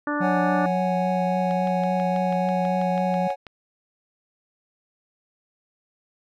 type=harmonic tone; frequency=293.7 Hz; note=D4; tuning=in tune; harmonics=1 / 2 / 3 / 4 / 5 / 6; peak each=-26 / -31 / -33 / -30 / -31 / -35 dBFS; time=0.07-0.66 s; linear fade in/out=2 ms
type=tone with vibrato; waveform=sine; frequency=180.9 Hz; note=F#3; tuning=39 cents flat; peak=-24 dBFS; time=0.2-3.28 s; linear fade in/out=10 ms; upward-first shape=triangle; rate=3.6 Hz; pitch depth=30 cents each way
type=chord; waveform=triangle; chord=C# suspended fourth; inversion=none; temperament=equal; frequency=554.4 / 740 / 830.6 Hz; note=C#5 / F#5 / G#5; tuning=0 / 0 / 0 cents; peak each=-24 / -25 / -26 dBFS; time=0.2-3.36 s; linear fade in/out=50 ms
type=click train; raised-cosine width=0.3 ms; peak=-23 dBFS; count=13; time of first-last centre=1.51-3.468 s; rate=6.13 Hz
effects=none